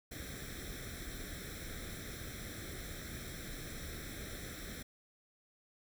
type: noise with comb filter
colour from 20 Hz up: pink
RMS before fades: -45 dBFS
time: 0.11-4.83 s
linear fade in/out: 10 ms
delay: 0.53 ms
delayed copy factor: +0.85
effects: none